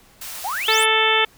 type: high-pass noise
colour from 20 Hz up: white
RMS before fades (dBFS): -33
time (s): 0.21-0.84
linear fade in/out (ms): 5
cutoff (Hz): 610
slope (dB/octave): 24
type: exponential sweep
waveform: sine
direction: up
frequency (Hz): 689 to 11520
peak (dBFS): -23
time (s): 0.44-0.86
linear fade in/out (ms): 10
type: harmonic tone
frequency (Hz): 440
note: A4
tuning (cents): 0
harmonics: 1 / 2 / 3 / 4 / 5 / 6 / 7 / 8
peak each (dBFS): -23 / -23 / -23 / -23 / -23 / -23 / -23 / -23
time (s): 0.68-1.25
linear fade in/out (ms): 5
effects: pink hiss -52 dBFS RMS until 1.37 s